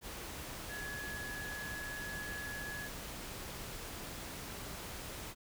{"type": "tone in noise", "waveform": "sine", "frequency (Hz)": 1687, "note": "G#6", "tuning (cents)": 27, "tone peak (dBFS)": -42, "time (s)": [0.68, 2.9], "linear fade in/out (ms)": 50, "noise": "pink", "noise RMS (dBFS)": -45, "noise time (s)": [0.01, 5.35], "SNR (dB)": 0, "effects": []}